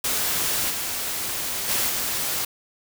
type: noise with level steps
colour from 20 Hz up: white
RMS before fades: -24 / -28 / -23 / -26 dBFS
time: 0.04-2.45 s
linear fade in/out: 5 ms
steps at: 0.69 / 1.68 / 1.88 s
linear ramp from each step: 20 ms
effects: none